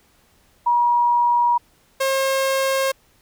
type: tone pair in turn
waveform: sine / sawtooth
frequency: 958 / 536.7 Hz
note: A#5 / C5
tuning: +47 / +44 cents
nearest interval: minor seventh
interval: 1003 cents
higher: first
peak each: -14 / -14 dBFS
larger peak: neither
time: 0.66-1.58 / 2-2.92 s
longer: neither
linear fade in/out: 10 ms
effects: pink hiss -58 dBFS RMS until 3.21 s